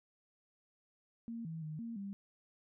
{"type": "tone with pitch steps", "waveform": "sine", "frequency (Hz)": [231, 162, 154.5, 231, 198.4], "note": ["A#3", "E3", "D#3", "A#3", "G3"], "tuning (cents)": [-16, -30, -12, -16, 21], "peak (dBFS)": -40, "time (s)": [1.28, 2.13], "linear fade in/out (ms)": 0, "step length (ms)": 170, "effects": []}